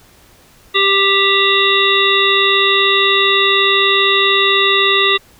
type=harmonic tone with a mistuned harmonic; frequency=393.8 Hz; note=G4; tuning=8 cents sharp; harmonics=1 / 3 / 5 / 7 / 9 / 10; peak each=-17 / -17 / -17 / -17 / -17 / -17 dBFS; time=0.74-5.18 s; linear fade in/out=20 ms; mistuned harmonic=10; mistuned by=-58 cents; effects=pink hiss -47 dBFS RMS until 5.39 s